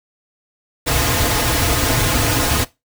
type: noise with comb filter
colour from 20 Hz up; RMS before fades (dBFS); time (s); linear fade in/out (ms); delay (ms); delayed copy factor
pink; -17; 0.86-2.65; 20; 5.2; -0.75
effects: noise-tail reverb RT60 0.2 s tail -18 dB re dry